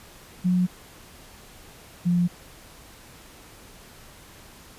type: tone pair in turn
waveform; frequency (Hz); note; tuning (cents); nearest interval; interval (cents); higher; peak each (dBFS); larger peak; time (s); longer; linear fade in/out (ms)
sine; 180.7 / 175.35; F#3 / F3; -41 / +7; minor second; 52; first; -18; neither; 0.44-0.67 / 2.05-2.28; neither; 20
effects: pink hiss -48 dBFS RMS until 4.78 s + resampled to 32000 Hz

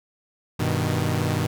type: chord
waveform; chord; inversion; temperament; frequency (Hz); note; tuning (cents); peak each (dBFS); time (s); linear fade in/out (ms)
sawtooth; G augmented; none; equal; 98 / 123.47 / 155.56; G2 / B2 / D#3; 0 / 0 / 0; -22; 0.59-1.47; 10
effects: none

